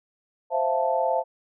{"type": "chord", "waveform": "sine", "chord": "F major seventh", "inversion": "second", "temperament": "equal", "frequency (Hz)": [523.3, 659.3, 698.5, 880], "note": ["C5", "E5", "F5", "A5"], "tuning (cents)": [0, 0, 0, 0], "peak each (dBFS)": [-26, -26, -28, -26], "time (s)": [0.5, 1.24], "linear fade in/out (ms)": 50, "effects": []}